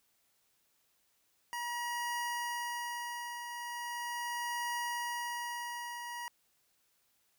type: tone with tremolo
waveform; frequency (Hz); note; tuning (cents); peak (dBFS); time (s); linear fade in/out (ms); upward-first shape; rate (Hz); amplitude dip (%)
25% pulse; 957; A#5; +45; -30; 1.53-6.28; 0; triangle; 0.39; 55
effects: white hiss -74 dBFS RMS until 7.38 s